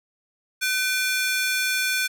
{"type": "ring-modulated tone", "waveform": "sawtooth", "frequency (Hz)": 1958, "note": "B6", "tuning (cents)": -15, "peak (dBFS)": -15, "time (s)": [0.61, 2.08], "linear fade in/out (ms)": 20, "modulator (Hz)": 437, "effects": []}